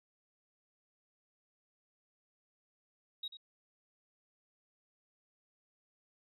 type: tone with echo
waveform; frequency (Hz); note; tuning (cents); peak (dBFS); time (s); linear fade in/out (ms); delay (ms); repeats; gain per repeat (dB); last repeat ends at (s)
sine; 3800; A#7; +33; -37; 3.23-3.28; 5; 91; 1; -11; 3.371
effects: tanh soft clip ceiling -33 dBFS